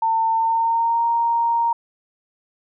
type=tone with pitch glide; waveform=sine; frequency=900 to 931.2 Hz; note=A5 to A#5; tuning=+39 to -2 cents; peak=-16 dBFS; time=0.02-1.73 s; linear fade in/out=5 ms; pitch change=+59 cents; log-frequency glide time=0.31-1.04 s; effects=none